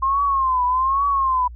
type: tone with vibrato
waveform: sine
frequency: 1058 Hz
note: C6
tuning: 19 cents sharp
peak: -16 dBFS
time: 0.02-1.48 s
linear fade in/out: 10 ms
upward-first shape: triangle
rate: 1.2 Hz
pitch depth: 130 cents each way
effects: added 59 Hz sine -34 dBFS peak until 1.55 s